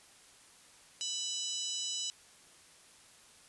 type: harmonic tone with a mistuned harmonic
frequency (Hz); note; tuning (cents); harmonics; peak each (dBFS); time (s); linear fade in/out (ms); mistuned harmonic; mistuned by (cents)
990; B5; +4; 3 / 4 / 5 / 6 / 7 / 8; -40 / -41 / -42 / -43 / -43 / -44; 1.01-2.1; 0; 5; +49
effects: white hiss -59 dBFS RMS until 3.48 s + resampled to 24000 Hz